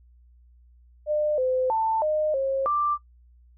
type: tone with pitch steps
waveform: sine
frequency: 602 / 513 / 889 / 613 / 539 / 1179 Hz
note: D5 / C5 / A5 / D#5 / C#5 / D6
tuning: +43 / -34 / +18 / -26 / -49 / +6 cents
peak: -21 dBFS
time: 1.06-2.98 s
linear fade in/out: 50 ms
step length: 320 ms
effects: noise-tail reverb RT60 0.1 s tail -17 dB re dry + added 60 Hz sine -52 dBFS peak until 3.57 s